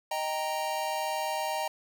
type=chord; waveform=square; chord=Eb major; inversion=none; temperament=equal; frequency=622.3 / 784 / 932.3 Hz; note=Eb5 / G5 / Bb5; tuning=0 / 0 / 0 cents; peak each=-35 / -35 / -34 dBFS; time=0.11-1.68 s; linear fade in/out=5 ms; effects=none